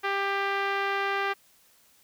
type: tone with low-pass filter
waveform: 5% pulse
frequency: 395.9 Hz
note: G4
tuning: 17 cents sharp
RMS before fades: -28 dBFS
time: 0.03-1.34 s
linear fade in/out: 20 ms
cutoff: 1800 Hz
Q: 0.96
effects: white hiss -61 dBFS RMS until 2.03 s